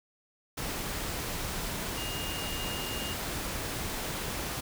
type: tone in noise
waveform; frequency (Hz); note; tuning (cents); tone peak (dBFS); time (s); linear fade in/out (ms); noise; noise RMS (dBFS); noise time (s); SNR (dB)
sine; 2837; F7; +27; -39; 1.97-3.14; 10; pink; -35; 0.57-4.61; -7
effects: none